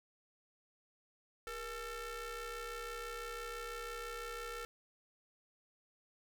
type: ring-modulated tone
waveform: sawtooth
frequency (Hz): 440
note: A4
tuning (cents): 0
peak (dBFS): -35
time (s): 1.47-4.65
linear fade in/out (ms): 0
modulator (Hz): 913
effects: none